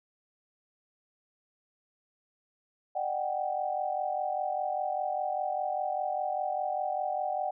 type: tone cluster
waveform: sine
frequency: 604 / 747 / 792 Hz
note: D5 / F#5 / G5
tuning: +48 / +16 / +18 cents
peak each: -35 / -31 / -35 dBFS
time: 2.95-7.51 s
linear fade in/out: 10 ms
effects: none